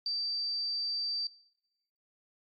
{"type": "tone", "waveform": "sine", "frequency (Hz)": 4657, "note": "D8", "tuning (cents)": -15, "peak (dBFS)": -30, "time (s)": [0.06, 1.27], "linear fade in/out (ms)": 2, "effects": ["noise-tail reverb RT60 1.0 s tail -25 dB re dry", "AAC 32 kbps"]}